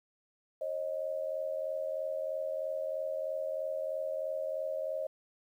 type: tone pair together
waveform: sine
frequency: 540 / 623.1 Hz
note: C#5 / D#5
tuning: -45 / +2 cents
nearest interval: major second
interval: 247 cents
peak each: -36 / -35 dBFS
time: 0.61-5.07 s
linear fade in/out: 5 ms
effects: 11-bit